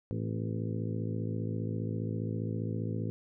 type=harmonic tone with a mistuned harmonic; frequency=55 Hz; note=A1; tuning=in tune; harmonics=2 / 3 / 4 / 5 / 6 / 7 / 8 / 9; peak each=-34 / -38 / -40 / -42 / -44 / -45 / -46 / -47 dBFS; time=0.11-3.1 s; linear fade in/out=0 ms; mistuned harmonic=5; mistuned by=-61 cents; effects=none